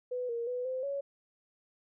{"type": "tone with pitch steps", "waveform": "sine", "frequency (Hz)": [497.7, 468.1, 496, 516, 559], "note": ["B4", "A#4", "B4", "C5", "C#5"], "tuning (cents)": [13, 7, 7, -24, 14], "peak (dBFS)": -32, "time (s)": [0.11, 1.01], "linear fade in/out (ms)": 10, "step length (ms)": 180, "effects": []}